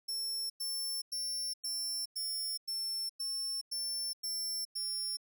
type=tone bursts; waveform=sawtooth; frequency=5400 Hz; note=E8; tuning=41 cents sharp; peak=-32 dBFS; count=10; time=0.08-5.171 s; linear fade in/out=10 ms; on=420 ms; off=99 ms; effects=none